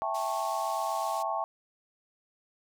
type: chord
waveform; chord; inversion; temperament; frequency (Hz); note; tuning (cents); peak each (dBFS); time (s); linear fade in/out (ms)
sine; A dominant seventh; second; just; 660 / 792 / 880 / 1100; E5 / G5 / A5 / C#6; +2 / +18 / 0 / -14; -34; 0.02-1.44; 0
type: band-pass noise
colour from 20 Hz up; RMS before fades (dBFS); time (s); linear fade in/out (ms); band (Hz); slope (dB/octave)
white; -46; 0.14-1.23; 10; 3000 to 8500; 12
effects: none

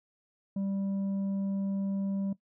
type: tone with tanh clipping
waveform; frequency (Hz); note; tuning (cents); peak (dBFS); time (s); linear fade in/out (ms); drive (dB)
sine; 196; G3; 0; -30; 0.56-2.33; 5; 5
effects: noise-tail reverb RT60 0.1 s tail -17 dB re dry

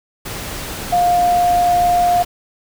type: tone in noise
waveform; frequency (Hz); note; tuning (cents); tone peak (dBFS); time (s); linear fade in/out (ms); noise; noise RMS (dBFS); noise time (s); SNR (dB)
sine; 706; F5; +19; -11; 0.92-2.23; 10; pink; -27; 0.25-2.25; +13
effects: none

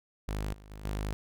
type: tone with level steps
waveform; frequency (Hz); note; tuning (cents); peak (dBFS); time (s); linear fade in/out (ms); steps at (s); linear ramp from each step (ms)
sawtooth; 51.4; G#1; -17; -28 / -46 / -39 / -28; 0.28-1.13; 0; 0.53 / 0.7 / 0.85; 2
effects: none

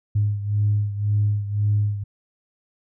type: beating tone pair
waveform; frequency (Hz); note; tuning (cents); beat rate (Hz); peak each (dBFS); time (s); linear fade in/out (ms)
sine; 103.3 / 105.2; G#2 / G#2; -9 / +23; 1.9; -19 / -24; 0.15-2.04; 10
effects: tanh soft clip ceiling -11 dBFS

